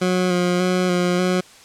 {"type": "tone with vibrato", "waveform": "20% pulse", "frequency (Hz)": 180.3, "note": "F#3", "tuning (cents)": -45, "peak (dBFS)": -12, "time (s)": [0.01, 1.41], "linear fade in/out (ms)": 10, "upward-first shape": "square", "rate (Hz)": 1.7, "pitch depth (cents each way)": 20, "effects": ["white hiss -46 dBFS RMS until 1.64 s", "low-pass 8000 Hz 12 dB/octave"]}